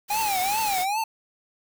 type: noise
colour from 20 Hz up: white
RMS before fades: -31 dBFS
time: 0.08-0.86 s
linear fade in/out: 50 ms
type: tone with vibrato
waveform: square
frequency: 808 Hz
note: G#5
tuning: 48 cents flat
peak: -24 dBFS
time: 0.1-1.04 s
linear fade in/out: 5 ms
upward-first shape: triangle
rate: 2.5 Hz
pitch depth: 200 cents each way
effects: none